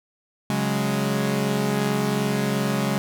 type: chord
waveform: sawtooth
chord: C# suspended fourth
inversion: none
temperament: equal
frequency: 138.59 / 185 / 207.7 Hz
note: C#3 / F#3 / G#3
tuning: 0 / 0 / 0 cents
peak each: -22 / -24 / -20 dBFS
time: 0.5-2.98 s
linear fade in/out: 0 ms
effects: none